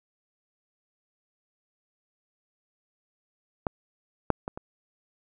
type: clicks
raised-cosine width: 1 ms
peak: -12 / -6 / -18 / -23 dBFS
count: 4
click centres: 3.668 / 4.303 / 4.479 / 4.575 s
effects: none